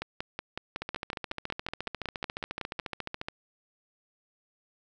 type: two click trains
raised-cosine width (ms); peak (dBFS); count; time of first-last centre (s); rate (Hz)
0.3; -17 / -18; 16 / 36; 0.02-2.798 / 0.82-3.285; 5.4 / 14.2
effects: none